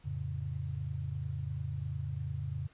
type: chord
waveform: sine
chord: F augmented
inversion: none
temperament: equal with one note detuned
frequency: 87.06 / 110 / 138.59 Hz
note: F2 / A2 / C#3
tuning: -5 / 0 / 0 cents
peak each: -39 / -40 / -37 dBFS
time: 0.04-2.68 s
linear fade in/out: 20 ms
effects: pink hiss -64 dBFS RMS until 2.73 s + resampled to 8000 Hz